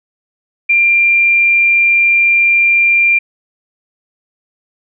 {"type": "tone", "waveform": "sine", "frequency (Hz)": 2382, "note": "D7", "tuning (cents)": 24, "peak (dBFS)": -7, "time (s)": [0.69, 3.19], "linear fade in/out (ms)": 10, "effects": []}